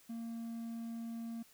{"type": "tone", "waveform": "triangle", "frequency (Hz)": 230, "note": "A#3", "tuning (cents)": -23, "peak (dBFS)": -38, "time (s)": [0.09, 1.43], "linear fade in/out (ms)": 10, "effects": ["white hiss -64 dBFS RMS until 1.53 s"]}